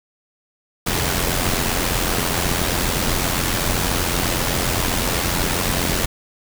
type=noise with amplitude modulation; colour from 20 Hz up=pink; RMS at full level=-18 dBFS; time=0.86-6.06 s; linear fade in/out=10 ms; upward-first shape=sine; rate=87.8 Hz; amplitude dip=55%; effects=none